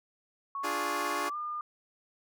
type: tone with pitch glide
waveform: sine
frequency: 1108.7 to 1209 Hz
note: C#6 to D6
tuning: 0 to +50 cents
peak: -33 dBFS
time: 0.55-1.61 s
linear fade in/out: 2 ms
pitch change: +150 cents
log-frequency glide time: 1.25-1.36 s
type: chord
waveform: 10% pulse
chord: D diminished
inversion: none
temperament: equal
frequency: 293.7 / 349.2 / 415.3 Hz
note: D4 / F4 / Ab4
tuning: 0 / 0 / 0 cents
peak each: -28 dBFS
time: 0.63-1.3 s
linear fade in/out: 20 ms
effects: none